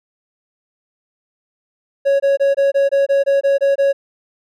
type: tone bursts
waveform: triangle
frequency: 554.4 Hz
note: C#5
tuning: in tune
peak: -9 dBFS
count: 11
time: 2.05-3.93 s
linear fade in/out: 20 ms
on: 150 ms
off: 23 ms
effects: none